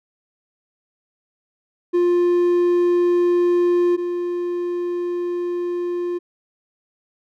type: tone pair in turn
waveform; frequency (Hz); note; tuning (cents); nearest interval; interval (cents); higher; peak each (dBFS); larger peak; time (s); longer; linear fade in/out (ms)
triangle; 351.4 / 351.4; F4 / F4; +11 / +11; unison; 0; neither; -12 / -19; first; 1.93-3.97 / 3.97-6.19; second; 20
effects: none